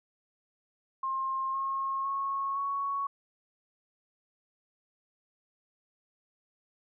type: tone with pitch steps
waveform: sine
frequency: 1064 / 1080.1 / 1096.4 / 1113 Hz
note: C6 / C#6 / C#6 / C#6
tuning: +29 / -45 / -19 / +7 cents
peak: -29 dBFS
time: 1.03-3.07 s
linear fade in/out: 5 ms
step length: 510 ms
effects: none